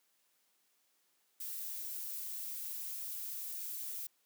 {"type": "noise", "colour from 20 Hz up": "violet", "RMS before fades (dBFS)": -42, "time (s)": [1.4, 4.07], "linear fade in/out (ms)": 5, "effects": ["white hiss -75 dBFS RMS until 4.25 s", "high-pass 200 Hz 12 dB/octave"]}